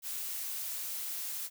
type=noise; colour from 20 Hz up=blue; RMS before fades=-38 dBFS; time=0.02-1.5 s; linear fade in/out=50 ms; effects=none